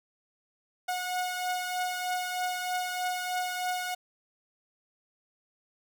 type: beating tone pair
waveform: sawtooth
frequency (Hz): 727 / 730.2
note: F#5 / F#5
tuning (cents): -31 / -23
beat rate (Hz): 3.2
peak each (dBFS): -27 / -33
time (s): 0.88-3.95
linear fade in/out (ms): 10
effects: none